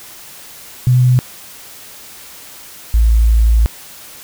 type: tone pair in turn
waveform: sine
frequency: 125.7 / 55.99 Hz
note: B2 / A1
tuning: +31 / +31 cents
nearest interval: octave + major second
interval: 1400 cents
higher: first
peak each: -7 dBFS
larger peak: neither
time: 0.87-1.19 / 2.94-3.66 s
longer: second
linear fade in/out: 0 ms
effects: white hiss -36 dBFS RMS until 4.23 s